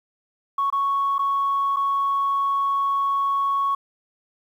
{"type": "tone with dropouts", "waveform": "sine", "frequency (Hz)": 1108.7, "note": "C#6", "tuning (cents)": 0, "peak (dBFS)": -18, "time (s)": [0.58, 3.75], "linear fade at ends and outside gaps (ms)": 5, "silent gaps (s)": [[0.702, 0.725], [1.183, 1.191], [1.762, 1.767]], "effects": ["tanh soft clip ceiling -15 dBFS", "9-bit"]}